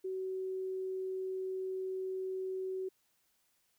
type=tone; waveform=sine; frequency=376.7 Hz; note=F#4; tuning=31 cents sharp; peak=-35 dBFS; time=0.04-2.89 s; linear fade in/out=10 ms; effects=white hiss -75 dBFS RMS until 3.78 s